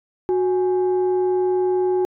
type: tone pair together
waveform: sine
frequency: 367.8 / 830 Hz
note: F#4 / G#5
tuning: -10 / -1 cents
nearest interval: octave + major second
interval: 1409 cents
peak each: -16 / -27 dBFS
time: 0.29-2.05 s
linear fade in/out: 0 ms
effects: tanh soft clip ceiling -11 dBFS